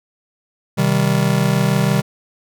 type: chord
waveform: square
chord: C minor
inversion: none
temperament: just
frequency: 130.81 / 156.98 / 196.22 Hz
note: C3 / Eb3 / G3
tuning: 0 / +16 / +2 cents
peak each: -19 dBFS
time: 0.77-2.02 s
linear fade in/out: 20 ms
effects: none